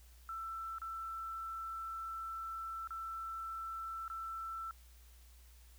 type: tone with dropouts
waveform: sine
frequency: 1333 Hz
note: E6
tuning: 19 cents sharp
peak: -40 dBFS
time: 0.29-4.71 s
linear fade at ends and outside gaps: 1 ms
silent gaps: 0.784-0.817 / 2.874-2.906 / 4.08-4.1 s
effects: added 60 Hz sine -57 dBFS peak until 5.78 s + white hiss -66 dBFS RMS until 5.78 s

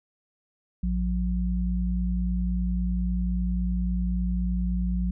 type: tone pair together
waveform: sine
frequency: 56.85 / 180.5 Hz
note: A#1 / F#3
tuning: -43 / -43 cents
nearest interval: octave + minor sixth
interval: 2000 cents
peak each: -25 / -27 dBFS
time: 0.83-5.11 s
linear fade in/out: 5 ms
effects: none

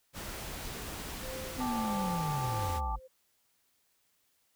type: noise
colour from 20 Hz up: pink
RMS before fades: -41 dBFS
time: 0.13-2.81 s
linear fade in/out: 50 ms
type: tone with tremolo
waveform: sine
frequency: 520 Hz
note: C5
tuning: 11 cents flat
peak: -40 dBFS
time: 1.22-3.08 s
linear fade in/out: 20 ms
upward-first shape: triangle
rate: 1.6 Hz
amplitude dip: 95%
type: linear sweep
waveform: triangle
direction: down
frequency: 261.6 to 43.65 Hz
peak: -31 dBFS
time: 1.56-3 s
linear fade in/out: 50 ms
type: chord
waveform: sine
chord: G suspended second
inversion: none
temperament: equal with one note detuned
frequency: 784 / 872.9 / 1174.7 Hz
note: G5 / A5 / D6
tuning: 0 / -14 / 0 cents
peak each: -41 / -36 / -40 dBFS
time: 1.6-2.96 s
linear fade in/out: 5 ms
effects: white hiss -73 dBFS RMS until 4.55 s

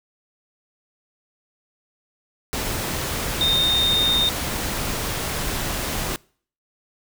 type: tone in noise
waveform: sine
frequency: 3663 Hz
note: A#7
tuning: 31 cents flat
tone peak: -17 dBFS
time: 3.41-4.29 s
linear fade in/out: 0 ms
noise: pink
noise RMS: -26 dBFS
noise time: 2.53-6.16 s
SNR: +6 dB
effects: noise-tail reverb RT60 0.5 s tail -25 dB re dry

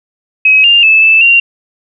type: tone with pitch steps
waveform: sine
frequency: 2549 / 2799 / 2617 / 2633 / 2763 Hz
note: D#7 / F7 / E7 / E7 / F7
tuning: +41 / +3 / -13 / -3 / -19 cents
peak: -3 dBFS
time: 0.45-1.4 s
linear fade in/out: 5 ms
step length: 190 ms
effects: none

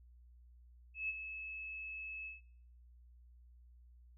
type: tone with ADSR envelope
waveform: sine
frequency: 2596 Hz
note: E7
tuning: 27 cents flat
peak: -34 dBFS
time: 0.94-2.41 s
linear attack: 150 ms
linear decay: 30 ms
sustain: -9 dB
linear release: 150 ms
effects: noise-tail reverb RT60 0.9 s tail -24 dB re dry + added 60 Hz sine -58 dBFS peak until 4.17 s

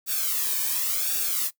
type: noise with flanger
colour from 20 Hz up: blue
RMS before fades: -26 dBFS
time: 0.06-1.51 s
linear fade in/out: 50 ms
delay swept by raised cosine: 0.97 to 1.49 ms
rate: 0.92 Hz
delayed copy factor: -0.85
effects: noise-tail reverb RT60 0.1 s tail -19 dB re dry

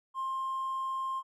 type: tone with hard clipping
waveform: triangle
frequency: 1059 Hz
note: C6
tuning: 21 cents sharp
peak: -31 dBFS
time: 0.14-1.23 s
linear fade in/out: 50 ms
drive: 2 dB
effects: none

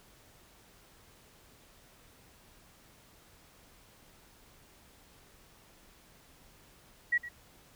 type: tone with echo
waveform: sine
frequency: 1922 Hz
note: B6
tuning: 48 cents flat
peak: -24 dBFS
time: 7.12-7.18 s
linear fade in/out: 10 ms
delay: 110 ms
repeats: 1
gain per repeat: -15 dB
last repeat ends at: 7.29 s
effects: pink hiss -60 dBFS RMS until 7.75 s

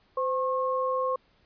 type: tone pair together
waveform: sine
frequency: 515 / 1081.8 Hz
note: C5 / C#6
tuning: -28 / -43 cents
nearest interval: octave + minor second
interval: 1285 cents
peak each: -27 / -28 dBFS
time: 0.17-1.16 s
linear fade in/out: 5 ms
effects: pink hiss -65 dBFS RMS until 1.45 s + resampled to 11025 Hz

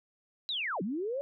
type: linear two-way sweep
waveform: sine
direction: down then up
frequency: 4024 to 169.3 to 577 Hz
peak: -31 dBFS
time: 0.49-1.21 s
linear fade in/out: 0 ms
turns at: 0.82 s
effects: none

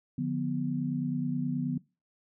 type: chord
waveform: sine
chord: B diminished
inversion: first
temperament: just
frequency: 148.16 / 177.8 / 246.9 Hz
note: D3 / F3 / B3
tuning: +16 / +31 / 0 cents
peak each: -33 / -34 / -31 dBFS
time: 0.18-1.78 s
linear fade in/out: 5 ms
effects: noise-tail reverb RT60 0.3 s tail -23 dB re dry

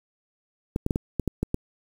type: clicks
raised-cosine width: 3 ms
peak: -11 dBFS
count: 8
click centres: 0.761 / 0.864 / 0.908 / 0.959 / 1.197 / 1.277 / 1.43 / 1.544 s
effects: 7-bit

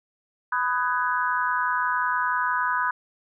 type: chord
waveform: sine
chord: G# minor seventh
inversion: first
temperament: just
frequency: 996.7 / 1245.9 / 1495.1 / 1661.2 Hz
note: B5 / D#6 / F#6 / G#6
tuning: +16 / +2 / +18 / 0 cents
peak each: -25 / -28 / -27 / -31 dBFS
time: 0.52-2.91 s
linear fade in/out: 5 ms
effects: none

